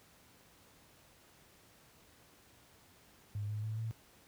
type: tone with pitch steps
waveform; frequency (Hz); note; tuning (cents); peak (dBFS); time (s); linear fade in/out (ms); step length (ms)
sine; 103.4 / 106.31 / 109.3 / 112.37; G#2 / G#2 / A2 / A2; -7 / +41 / -11 / +37; -35; 3.35-3.91; 0; 140
effects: pink hiss -63 dBFS RMS until 4.27 s + high-pass 60 Hz 12 dB/octave